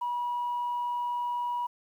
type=tone; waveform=sine; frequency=968 Hz; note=B5; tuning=35 cents flat; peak=-27 dBFS; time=0.01-1.67 s; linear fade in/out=10 ms; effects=tanh soft clip ceiling -25 dBFS + 10-bit